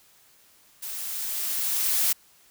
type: noise with level ramp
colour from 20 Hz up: blue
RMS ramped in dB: -35 to -22 dBFS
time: 0.82-2.13 s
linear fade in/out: 10 ms
effects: white hiss -58 dBFS RMS until 2.5 s